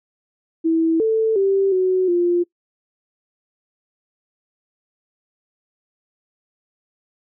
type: tone with pitch steps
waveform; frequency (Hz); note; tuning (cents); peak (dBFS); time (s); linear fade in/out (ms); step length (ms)
sine; 326.2 / 443.1 / 390.5 / 371.5 / 349.5; E4 / A4 / G4 / F#4 / F4; -18 / +12 / -7 / +7 / +1; -14; 0.64-2.44; 20; 360
effects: noise-tail reverb RT60 0.1 s tail -22 dB re dry